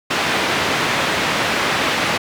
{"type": "band-pass noise", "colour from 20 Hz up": "white", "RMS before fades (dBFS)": -19, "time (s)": [0.1, 2.18], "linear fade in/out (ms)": 10, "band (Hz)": [110, 2500], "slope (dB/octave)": 12, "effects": []}